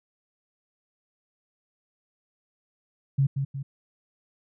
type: tone with echo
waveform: sine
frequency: 137.3 Hz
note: C#3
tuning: 16 cents flat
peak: -18 dBFS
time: 3.18-3.27 s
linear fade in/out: 10 ms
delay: 180 ms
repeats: 2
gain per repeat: -6 dB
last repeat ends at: 3.63 s
effects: none

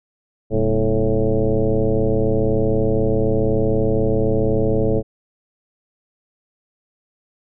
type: tone with frequency modulation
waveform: sine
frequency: 210 Hz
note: G#3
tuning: 19 cents sharp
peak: -14 dBFS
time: 0.5-5.03 s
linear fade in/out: 50 ms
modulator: 113 Hz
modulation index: 3.1
effects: none

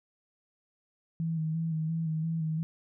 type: tone with vibrato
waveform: sine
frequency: 160.8 Hz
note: E3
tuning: 43 cents flat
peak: -28 dBFS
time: 1.2-2.63 s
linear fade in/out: 0 ms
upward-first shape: square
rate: 2.9 Hz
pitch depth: 31 cents each way
effects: none

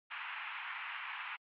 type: band-pass noise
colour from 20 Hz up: white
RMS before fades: -43 dBFS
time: 0.1-1.37 s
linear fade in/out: 20 ms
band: 860 to 2800 Hz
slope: 48 dB/octave
effects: MP3 48 kbps

